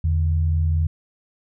sine tone pair together, 82.41 / 146.84 Hz, E2 / D3, 0 / 0 cents, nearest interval minor seventh, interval 1000 cents, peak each -17 / -27 dBFS, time 0.04-0.87 s, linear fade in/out 5 ms, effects none

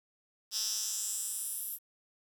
10% pulse tone with high-pass filter sweep, 218.8 Hz, A3, 9 cents flat, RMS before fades -36 dBFS, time 0.51-1.79 s, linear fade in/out 50 ms, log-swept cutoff 5000 to 12000 Hz, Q 3.4, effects 10-bit

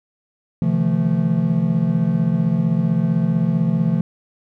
triangle chord, F dominant seventh, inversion second, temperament equal with one note detuned, 130.81 / 155.56 / 171.22 / 220 Hz, C3 / Eb3 / F3 / A3, 0 / 0 / -34 / 0 cents, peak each -22 / -21 / -16 / -20 dBFS, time 0.62-4.01 s, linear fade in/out 2 ms, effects none

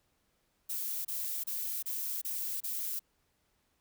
violet noise bursts, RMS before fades -36 dBFS, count 6, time 0.69-2.995 s, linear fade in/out 10 ms, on 360 ms, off 29 ms, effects pink hiss -75 dBFS RMS until 3.8 s

